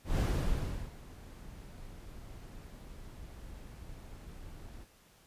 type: noise with ADSR envelope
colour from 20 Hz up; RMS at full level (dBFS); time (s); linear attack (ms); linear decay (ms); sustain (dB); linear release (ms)
brown; -28; 0.04-4.86; 140; 730; -20; 35
effects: pink hiss -63 dBFS RMS until 5.26 s + resampled to 32000 Hz